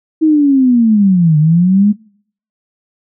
sine linear two-way sweep, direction down then up, 320.7 to 149.1 to 212.6 Hz, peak -6 dBFS, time 0.21-1.93 s, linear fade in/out 20 ms, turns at 1.38 s, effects noise-tail reverb RT60 0.6 s tail -24 dB re dry

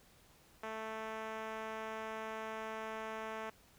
5% pulse tone with band-pass filter, 220 Hz, A3, in tune, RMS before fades -43 dBFS, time 0.63-3.5 s, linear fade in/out 5 ms, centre 620 Hz, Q 0.61, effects pink hiss -65 dBFS RMS until 3.78 s

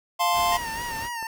square chord, F major, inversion none, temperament equal, 698.5 / 880 / 1046.5 Hz, F5 / A5 / C6, 0 / 0 / 0 cents, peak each -25 / -28 / -24 dBFS, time 0.19-0.58 s, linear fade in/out 20 ms
pink noise, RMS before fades -38 dBFS, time 0.32-1.1 s, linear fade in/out 50 ms
25% pulse tone with vibrato, 928 Hz, A#5, 8 cents flat, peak -26 dBFS, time 0.52-1.27 s, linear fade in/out 2 ms, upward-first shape sine, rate 3.9 Hz, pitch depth 65 cents each way
click, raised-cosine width 1 ms, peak -27 dBFS, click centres 1.227 s
effects none

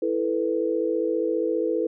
sine chord, E suspended fourth, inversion none, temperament just, 329.6 / 439.5 / 494.4 Hz, E4 / A4 / B4, 0 / -2 / +2 cents, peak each -26 dBFS, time 0.02-1.87 s, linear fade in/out 5 ms, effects none

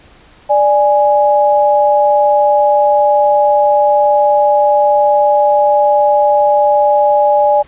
sine tone pair together, 589.5 / 830.6 Hz, D5 / G#5, +6 / 0 cents, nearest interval tritone, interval 594 cents, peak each -10 dBFS, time 0.49-7.63 s, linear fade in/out 20 ms, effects pink hiss -44 dBFS RMS until 7.67 s + resampled to 8000 Hz

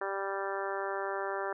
harmonic tone, 196 Hz, G3, in tune, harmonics 2 / 3 / 4 / 5 / 6 / 7 / 8 / 9, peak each -37 / -39 / -40 / -41 / -42 / -42 / -43 / -44 dBFS, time 0.01-1.53 s, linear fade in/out 5 ms, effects none

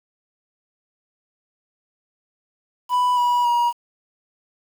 triangle tone with pitch steps, 990 / 972.4 / 955.2 Hz, B5 / B5 / A#5, +4 / -27 / +42 cents, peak -14 dBFS, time 2.89-3.73 s, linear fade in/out 50 ms, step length 280 ms, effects 7-bit

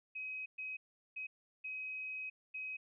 sine tone bursts at uneven times, 2533 Hz, D#7, 30 cents sharp, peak -40 dBFS, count 5, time 0.15-0.46 / 0.58-0.77 / 1.16-1.27 / 1.64-2.3 / 2.54-2.77 s, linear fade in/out 10 ms, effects none

